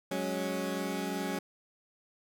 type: chord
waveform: 20% pulse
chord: F# suspended second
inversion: none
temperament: equal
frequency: 185 / 207.7 / 277.2 Hz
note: F#3 / G#3 / C#4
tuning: 0 / 0 / 0 cents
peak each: -31 / -33 / -31 dBFS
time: 0.11-1.39 s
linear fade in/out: 5 ms
effects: none